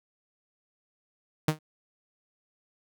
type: tone with exponential decay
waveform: sawtooth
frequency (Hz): 155.1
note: D#3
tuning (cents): -5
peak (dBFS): -16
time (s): 1.48-1.59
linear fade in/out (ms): 5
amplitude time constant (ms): 22
effects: none